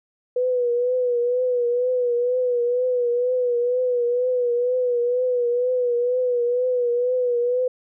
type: tone with vibrato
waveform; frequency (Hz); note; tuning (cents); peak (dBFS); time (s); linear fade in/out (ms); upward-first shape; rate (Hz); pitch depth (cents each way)
sine; 491.8; B4; -7; -18; 0.36-7.68; 5; triangle; 2.1; 61
effects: none